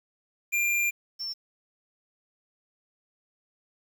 square / sine tone pair in turn, 2389 / 5405 Hz, D7 / E8, +29 / +42 cents, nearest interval octave + major second, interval 1413 cents, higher second, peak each -24 / -31 dBFS, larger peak first, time 0.52-0.91 / 1.19-1.34 s, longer first, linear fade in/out 20 ms, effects 9-bit

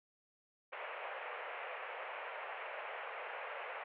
pink band-pass noise, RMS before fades -45 dBFS, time 0.72-3.84 s, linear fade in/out 10 ms, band 480 to 2700 Hz, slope 48 dB/octave, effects none

